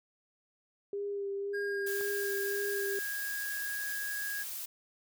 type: tone with vibrato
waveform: sine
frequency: 400.7 Hz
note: G4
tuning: 38 cents sharp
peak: -33 dBFS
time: 0.93-2.99 s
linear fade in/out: 2 ms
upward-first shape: sine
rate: 1.9 Hz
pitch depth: 19 cents each way
type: tone with pitch glide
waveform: triangle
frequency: 1623 to 1649.5 Hz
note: G#6 to G#6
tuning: -40 to -12 cents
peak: -34 dBFS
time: 1.53-4.44 s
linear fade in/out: 20 ms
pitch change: +28 cents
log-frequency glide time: 2.22-3.57 s
type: noise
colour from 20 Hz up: blue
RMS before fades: -40 dBFS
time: 1.86-4.66 s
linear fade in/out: 10 ms
type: click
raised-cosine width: 0.5 ms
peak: -31 dBFS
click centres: 2.011 s
effects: none